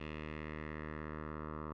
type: tone with low-pass filter sweep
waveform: 10% pulse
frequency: 76.8 Hz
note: D#2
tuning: 22 cents flat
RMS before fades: -44 dBFS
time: 0-1.73 s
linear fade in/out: 5 ms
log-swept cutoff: 2700 to 1200 Hz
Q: 2.8
effects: none